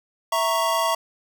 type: chord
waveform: square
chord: A# diminished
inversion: second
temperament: equal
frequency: 659.3 / 932.3 / 1108.7 Hz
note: E5 / A#5 / C#6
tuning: 0 / 0 / 0 cents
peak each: -25 dBFS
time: 0.32-0.95 s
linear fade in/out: 5 ms
effects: none